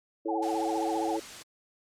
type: chord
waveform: sine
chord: A major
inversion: second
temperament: equal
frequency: 329.6 / 440 / 554.4 Hz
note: E4 / A4 / C#5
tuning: 0 / 0 / 0 cents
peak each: -31 / -35 / -37 dBFS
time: 0.25-1.2 s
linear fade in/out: 10 ms
type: tone with vibrato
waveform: sine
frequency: 793 Hz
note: G5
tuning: 20 cents sharp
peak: -30 dBFS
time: 0.28-1.17 s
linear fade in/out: 10 ms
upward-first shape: triangle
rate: 15 Hz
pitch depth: 190 cents each way
type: noise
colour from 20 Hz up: white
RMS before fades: -43 dBFS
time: 0.42-1.43 s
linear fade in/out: 10 ms
effects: low-pass 8000 Hz 12 dB/octave + Opus 48 kbps